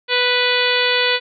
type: harmonic tone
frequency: 493.9 Hz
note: B4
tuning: in tune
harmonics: 1 / 2 / 3 / 4 / 5 / 6 / 7 / 8 / 9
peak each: -21 / -26 / -23 / -22 / -22 / -24 / -22 / -26 / -26 dBFS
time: 0.08-1.2 s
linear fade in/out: 50 ms
effects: none